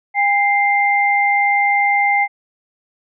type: tone pair together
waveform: sine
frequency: 807.9 / 2093 Hz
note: G#5 / C7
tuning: -48 / 0 cents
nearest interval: octave + major third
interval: 1648 cents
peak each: -15 dBFS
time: 0.14-2.28 s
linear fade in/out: 50 ms
effects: none

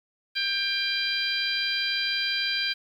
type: harmonic tone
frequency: 794 Hz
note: G5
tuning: 22 cents sharp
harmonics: 2 / 3 / 4 / 5 / 6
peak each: -31 / -31 / -31 / -31 / -31 dBFS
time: 0.35-2.74 s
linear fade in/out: 20 ms
effects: 9-bit

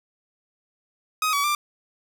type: tone with pitch steps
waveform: sawtooth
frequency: 1257 / 1138 / 1184 Hz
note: D#6 / C#6 / D6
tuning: +17 / +45 / +14 cents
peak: -17 dBFS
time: 1.22-1.55 s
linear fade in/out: 2 ms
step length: 110 ms
effects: none

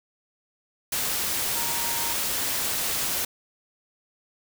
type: tone in noise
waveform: sine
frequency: 932.3 Hz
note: A#5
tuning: in tune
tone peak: -35 dBFS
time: 1.55-2.13 s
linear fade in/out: 5 ms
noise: white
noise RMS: -27 dBFS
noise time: 0.92-3.25 s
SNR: -11 dB
effects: none

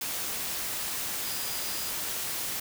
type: tone in noise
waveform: sine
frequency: 4900 Hz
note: D#8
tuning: 27 cents flat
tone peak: -41 dBFS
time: 1.25-1.91 s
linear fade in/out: 5 ms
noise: white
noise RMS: -33 dBFS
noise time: 0.01-2.6 s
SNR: -11 dB
effects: none

